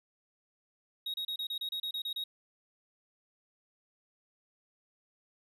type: tone bursts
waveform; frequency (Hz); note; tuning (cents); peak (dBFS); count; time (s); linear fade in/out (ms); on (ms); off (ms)
triangle; 3777; A#7; +22; -32; 11; 1.06-2.24; 5; 80; 30
effects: none